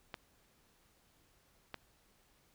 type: clicks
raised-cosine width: 0.3 ms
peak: -25 dBFS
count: 2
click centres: 0.142 / 1.743 s
effects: pink hiss -70 dBFS RMS until 2.54 s